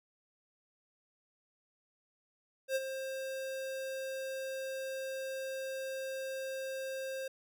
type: tone with ADSR envelope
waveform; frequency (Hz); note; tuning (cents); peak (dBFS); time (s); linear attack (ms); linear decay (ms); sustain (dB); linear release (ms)
square; 531; C5; +25; -29; 2.68-7.28; 75; 36; -9; 5
effects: none